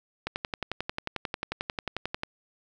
click train, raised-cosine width 0.3 ms, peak -14 dBFS, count 23, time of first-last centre 0.27-2.234 s, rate 11.2 Hz, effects none

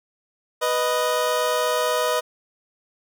25% pulse tone pair together, 493.9 / 622.3 Hz, B4 / D#5, 0 / 0 cents, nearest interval major third, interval 400 cents, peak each -19 dBFS, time 0.61-2.21 s, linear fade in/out 20 ms, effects none

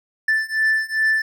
triangle beating tone pair, 1760 / 1762.5 Hz, A6 / A6, 0 / +2 cents, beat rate 2.5 Hz, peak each -19 / -18 dBFS, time 0.28-1.22 s, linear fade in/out 5 ms, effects none

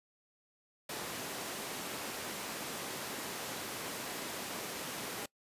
pink high-pass noise, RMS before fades -41 dBFS, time 0.89-5.26 s, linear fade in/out 5 ms, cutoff 220 Hz, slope 12 dB/octave, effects noise-tail reverb RT60 0.1 s tail -23 dB re dry + resampled to 32000 Hz

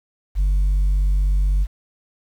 sine tone, 48.04 Hz, G1, 34 cents flat, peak -12 dBFS, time 0.35-1.67 s, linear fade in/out 50 ms, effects tanh soft clip ceiling -14 dBFS + 8-bit

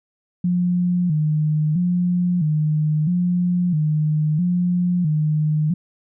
sine tone with vibrato, 164.81 Hz, E3, in tune, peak -16 dBFS, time 0.44-5.74 s, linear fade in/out 5 ms, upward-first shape square, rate 0.76 Hz, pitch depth 130 cents each way, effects none

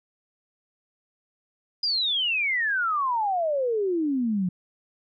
sine exponential sweep, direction down, 4978 to 174.61 Hz, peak -22 dBFS, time 1.83-4.49 s, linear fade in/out 5 ms, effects none

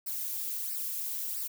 violet noise with flanger, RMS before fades -35 dBFS, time 0.06-1.48 s, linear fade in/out 10 ms, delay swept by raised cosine 0.29 to 2.79 ms, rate 1.5 Hz, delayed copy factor -0.75, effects none

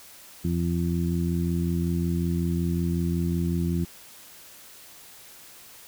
harmonic tone, 85.4 Hz, F2, 38 cents flat, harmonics 1 / 2 / 3 / 4, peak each -28 / -25 / -33 / -33 dBFS, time 0.44-3.85 s, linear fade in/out 10 ms, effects white hiss -48 dBFS RMS until 5.87 s

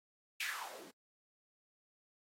blue noise with band-pass filter sweep, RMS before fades -44 dBFS, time 0.4-0.91 s, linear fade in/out 5 ms, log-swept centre 2600 to 250 Hz, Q 4.3, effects AAC 48 kbps

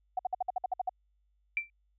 sine tone bursts, 740 Hz, F#5, in tune, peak -27 dBFS, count 10, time 0.17-0.894 s, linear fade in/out 5 ms, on 22 ms, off 56 ms
sine tone with exponential decay, 2346 Hz, D7, 2 cents flat, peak -24 dBFS, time 1.57-1.7 s, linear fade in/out 1 ms, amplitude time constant 27 ms
effects added 50 Hz sine -69 dBFS peak until 1.98 s

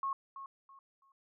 sine tone with echo, 1090 Hz, C#6, 29 cents flat, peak -32 dBFS, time 0.03-0.13 s, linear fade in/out 2 ms, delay 330 ms, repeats 3, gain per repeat -11 dB, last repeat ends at 1.12 s, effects none

